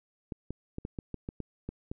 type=clicks; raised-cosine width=3 ms; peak=-23 dBFS; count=10; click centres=0.322 / 0.506 / 0.784 / 0.851 / 0.988 / 1.143 / 1.289 / 1.403 / 1.69 / 1.915 s; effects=none